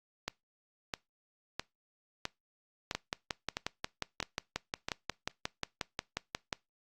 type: two click trains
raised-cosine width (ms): 0.2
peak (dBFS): -15 / -16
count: 21 / 8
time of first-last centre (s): 2.95-6.528 / 0.28-4.885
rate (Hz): 5.59 / 1.52
effects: noise-tail reverb RT60 0.2 s tail -23 dB re dry + Opus 48 kbps